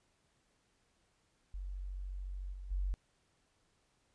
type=tone with level steps; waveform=sine; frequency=46.85 Hz; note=F#1; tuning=22 cents sharp; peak=-39 / -43 / -32 dBFS; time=1.54-2.94 s; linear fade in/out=0 ms; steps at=2.52 / 2.7 s; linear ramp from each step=20 ms; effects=pink hiss -75 dBFS RMS until 4.14 s + resampled to 22050 Hz